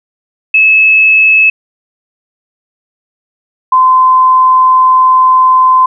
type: tone pair in turn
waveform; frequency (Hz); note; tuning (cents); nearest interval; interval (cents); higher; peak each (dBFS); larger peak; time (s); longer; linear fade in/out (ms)
sine; 2595 / 1029.8; E7 / C6; -28 / -28; octave + major third; 1600; first; -3; neither; 0.54-1.5 / 3.72-5.86; second; 5
effects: none